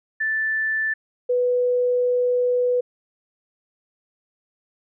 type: tone pair in turn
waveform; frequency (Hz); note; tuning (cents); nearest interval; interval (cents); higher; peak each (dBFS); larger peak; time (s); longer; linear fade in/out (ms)
sine; 1760 / 493.9; A6 / B4; 0 / 0; octave + minor seventh; 2200; first; -20 / -17; second; 0.2-0.94 / 1.29-2.81; second; 10
effects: none